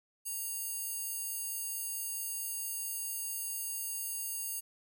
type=tone with high-pass filter; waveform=square; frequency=932.3 Hz; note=A#5; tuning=in tune; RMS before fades=-38 dBFS; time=0.25-4.61 s; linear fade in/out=20 ms; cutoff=9700 Hz; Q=1.4; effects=none